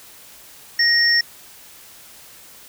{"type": "tone pair together", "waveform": "sine", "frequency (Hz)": [1875, 5430], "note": ["A#6", "F8"], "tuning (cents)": [10, -50], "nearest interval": "octave + tritone", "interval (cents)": 1840, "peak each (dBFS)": -16, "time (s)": [0.79, 1.21], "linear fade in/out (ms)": 5, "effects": ["white hiss -44 dBFS RMS until 2.68 s"]}